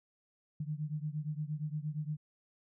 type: beating tone pair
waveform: sine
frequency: 148.5 / 157.1 Hz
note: D3 / D#3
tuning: +20 / +17 cents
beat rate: 8.6 Hz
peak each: -37 / -39 dBFS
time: 0.6-2.17 s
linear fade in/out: 5 ms
effects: none